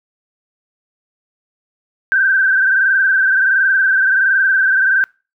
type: tone with frequency modulation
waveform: sine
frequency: 1558 Hz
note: G6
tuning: 11 cents flat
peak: -10 dBFS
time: 2.12-5.04 s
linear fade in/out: 0 ms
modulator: 21.4 Hz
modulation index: 2.5
effects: noise-tail reverb RT60 0.3 s tail -25 dB re dry